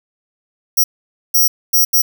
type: tone bursts at uneven times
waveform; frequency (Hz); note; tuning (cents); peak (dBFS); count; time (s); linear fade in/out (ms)
10% pulse; 5700; F8; +34; -4; 4; 0.77-0.84 / 1.34-1.48 / 1.73-1.85 / 1.93-2.02; 10
effects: none